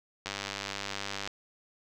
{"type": "click train", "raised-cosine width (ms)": 0.2, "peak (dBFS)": -17, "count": 102, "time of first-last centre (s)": [0.26, 1.275], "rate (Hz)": 99.5, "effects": []}